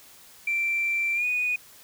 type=tone with pitch glide; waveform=sine; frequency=2349 to 2473 Hz; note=D7 to D#7; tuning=0 to -11 cents; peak=-22 dBFS; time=0.47-1.56 s; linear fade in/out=5 ms; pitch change=+89 cents; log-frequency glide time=1.14-1.25 s; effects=tanh soft clip ceiling -18 dBFS + white hiss -51 dBFS RMS until 1.83 s